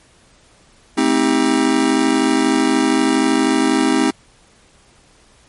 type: chord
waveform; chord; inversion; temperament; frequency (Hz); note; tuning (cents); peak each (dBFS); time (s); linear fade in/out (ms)
square; A half-diminished seventh; none; just; 220 / 264 / 316.8 / 396; A3 / C4 / Eb4 / G4; 0 / +16 / +31 / +18; -23 / -17 / -18 / -22; 0.97-4.11; 10
effects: pink hiss -51 dBFS RMS until 5.48 s + MP3 48 kbps